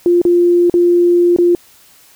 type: tone with dropouts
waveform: sine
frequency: 349.2 Hz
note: F4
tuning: in tune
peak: -7 dBFS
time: 0.06-1.55 s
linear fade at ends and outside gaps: 1 ms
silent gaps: 0.216-0.251 / 0.698-0.74 / 1.363-1.386 s
effects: white hiss -46 dBFS RMS until 2.15 s